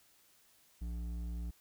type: tone with hard clipping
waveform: sine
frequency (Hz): 58.27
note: A#1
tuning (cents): 0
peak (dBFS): -39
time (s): 0.81-1.51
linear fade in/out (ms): 10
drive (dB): 9
effects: white hiss -67 dBFS RMS until 1.6 s